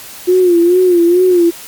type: tone with vibrato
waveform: sine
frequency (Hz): 354.3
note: F4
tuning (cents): +25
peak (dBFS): -6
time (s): 0.27-1.51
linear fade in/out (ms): 20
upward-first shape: sine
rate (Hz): 2.3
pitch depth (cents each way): 76
effects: white hiss -32 dBFS RMS until 1.67 s + Opus 48 kbps